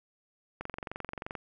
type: click train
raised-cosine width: 0.5 ms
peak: -22 dBFS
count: 18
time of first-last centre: 0.61-1.352 s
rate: 22.9 Hz
effects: none